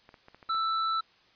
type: clicks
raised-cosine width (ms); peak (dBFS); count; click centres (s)
0.5; -35; 7; 0.091 / 0.142 / 0.284 / 0.346 / 0.428 / 0.49 / 0.548
type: tone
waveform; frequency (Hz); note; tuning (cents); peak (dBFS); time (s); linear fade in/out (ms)
square; 1323; E6; +6; -27; 0.49-1.01; 10
effects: white hiss -62 dBFS RMS until 1.35 s + resampled to 11025 Hz